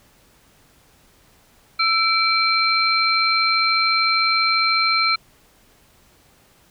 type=tone cluster; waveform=sine; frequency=1330 / 2325 / 4143 Hz; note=E6 / D7 / C8; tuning=+15 / -18 / -18 cents; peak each=-20 dBFS; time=1.79-5.16 s; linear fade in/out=10 ms; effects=pink hiss -55 dBFS RMS until 6.7 s